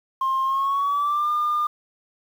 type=tone with pitch glide; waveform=sine; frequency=1062 to 1205.9 Hz; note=C6 to D6; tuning=+25 to +45 cents; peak=-18 dBFS; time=0.21-1.67 s; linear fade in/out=5 ms; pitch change=+220 cents; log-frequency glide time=0.44-1.3 s; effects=tanh soft clip ceiling -17 dBFS + 8-bit